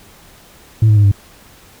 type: tone with pitch steps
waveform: sine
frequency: 110 / 106.44 / 102.99 / 99.65 Hz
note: A2 / G#2 / G#2 / G2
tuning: 0 / +43 / -14 / +29 cents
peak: -4 dBFS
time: 0.82-1.116 s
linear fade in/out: 5 ms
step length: 74 ms
effects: tanh soft clip ceiling -5 dBFS + pink hiss -44 dBFS RMS until 1.8 s